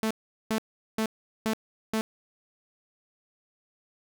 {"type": "tone bursts", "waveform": "sawtooth", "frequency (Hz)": 220, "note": "A3", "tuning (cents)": 0, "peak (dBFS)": -21, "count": 5, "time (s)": [0.03, 2.01], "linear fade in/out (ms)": 0, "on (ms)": 76, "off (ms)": 400, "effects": []}